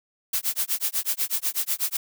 blue noise with tremolo, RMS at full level -23 dBFS, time 0.33-1.97 s, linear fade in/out 5 ms, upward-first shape sine, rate 8.1 Hz, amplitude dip 100%, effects none

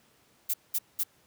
violet noise bursts, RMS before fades -28 dBFS, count 3, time 0.49-1.037 s, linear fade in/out 10 ms, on 49 ms, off 200 ms, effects pink hiss -64 dBFS RMS until 1.26 s + high-pass 100 Hz 12 dB/octave

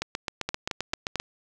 two click trains, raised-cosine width 0.2 ms, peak -11 / -11 dBFS, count 4 / 10, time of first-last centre 0.49-1.157 / 0.02-1.2 s, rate 4.5 / 7.63 Hz, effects none

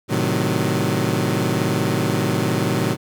20% pulse chord, A diminished seventh, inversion none, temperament equal with one note detuned, 110 / 130.81 / 155.56 / 186.71 Hz, A2 / C3 / Eb3 / Gb3, 0 / 0 / 0 / +16 cents, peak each -19 dBFS, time 0.08-2.97 s, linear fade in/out 50 ms, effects none

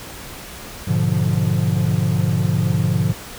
triangle chord, G# diminished seventh, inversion none, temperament equal, 103.83 / 123.47 / 146.83 / 174.61 Hz, G#2 / B2 / D3 / F3, 0 / 0 / 0 / 0 cents, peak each -19 / -20 / -19 / -19 dBFS, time 0.87-3.13 s, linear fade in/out 10 ms, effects pink hiss -35 dBFS RMS until 3.38 s

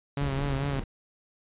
sawtooth tone with vibrato, 138.59 Hz, C#3, in tune, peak -24 dBFS, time 0.17-0.8 s, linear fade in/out 2 ms, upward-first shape sine, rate 4.5 Hz, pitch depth 50 cents each way
brown noise, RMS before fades -34 dBFS, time 0.21-0.84 s, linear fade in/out 5 ms
effects resampled to 8000 Hz

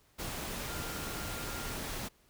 sine tone in noise, 1396.9 Hz, F6, in tune, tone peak -47 dBFS, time 0.67-1.77 s, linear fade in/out 20 ms, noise pink, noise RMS -39 dBFS, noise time 0.18-2.09 s, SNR -11 dB, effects pink hiss -67 dBFS RMS until 2.29 s

